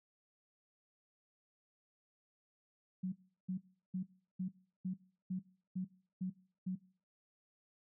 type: tone bursts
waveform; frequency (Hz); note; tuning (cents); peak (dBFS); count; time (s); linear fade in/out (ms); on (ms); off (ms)
sine; 185; F#3; 0; -35; 9; 3.03-6.756; 10; 94; 360
effects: noise-tail reverb RT60 0.5 s tail -21 dB re dry